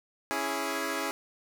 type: chord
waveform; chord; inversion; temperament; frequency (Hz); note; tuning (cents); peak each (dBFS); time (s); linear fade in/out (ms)
10% pulse; C# minor; none; equal; 277.2 / 329.6 / 415.3; C#4 / E4 / G#4; 0 / 0 / 0; -26; 0.31-1.11; 0
effects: none